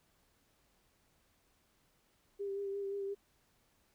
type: tone with vibrato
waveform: sine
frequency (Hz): 397.3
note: G4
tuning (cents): +23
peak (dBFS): -36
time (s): 2.39-3.15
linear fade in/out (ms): 20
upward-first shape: sine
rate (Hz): 5.7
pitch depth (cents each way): 23
effects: pink hiss -73 dBFS RMS until 3.94 s